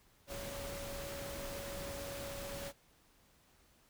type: tone in noise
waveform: sine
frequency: 560 Hz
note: C#5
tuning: 18 cents sharp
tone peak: -45 dBFS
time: 0.27-2.73 s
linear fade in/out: 50 ms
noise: pink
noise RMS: -45 dBFS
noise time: 0.27-2.73 s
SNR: -3 dB
effects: pink hiss -68 dBFS RMS until 3.89 s